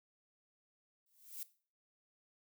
violet noise with exponential growth, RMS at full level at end -41 dBFS, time 1.06-1.43 s, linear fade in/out 2 ms, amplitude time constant 80 ms, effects noise-tail reverb RT60 0.4 s tail -17 dB re dry

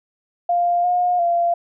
sine tone with pitch steps, 699 / 715 / 689 Hz, F5 / F5 / F5, +1 / +41 / -24 cents, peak -15 dBFS, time 0.49-1.54 s, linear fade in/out 5 ms, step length 350 ms, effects none

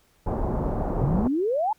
pink low-pass noise, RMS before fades -26 dBFS, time 0.26-1.28 s, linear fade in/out 10 ms, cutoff 900 Hz, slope 24 dB/octave
sine exponential sweep, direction up, 120.3 to 904 Hz, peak -21 dBFS, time 1.01-1.73 s, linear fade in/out 5 ms
effects pink hiss -63 dBFS RMS until 1.78 s

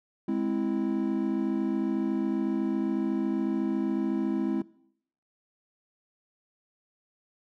triangle chord, Ab augmented, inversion none, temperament equal, 207.7 / 261.6 / 329.6 Hz, Ab3 / C4 / E4, 0 / 0 / 0 cents, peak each -28 dBFS, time 0.28-4.62 s, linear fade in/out 5 ms, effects noise-tail reverb RT60 0.7 s tail -21 dB re dry

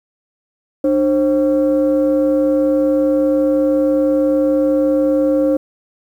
sine tone pair together, 299.1 / 532.9 Hz, D4 / C5, +32 / +32 cents, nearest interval minor seventh, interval 1000 cents, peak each -13 dBFS, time 0.84-5.57 s, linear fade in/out 5 ms, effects tanh soft clip ceiling -7 dBFS + 8-bit

